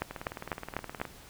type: two click trains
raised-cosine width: 0.5 ms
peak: -15 / -23 dBFS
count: 5 / 19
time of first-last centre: 0.02-1.015 / 0.11-1.052 s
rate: 4.02 / 19.1 Hz
effects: pink hiss -52 dBFS RMS until 1.29 s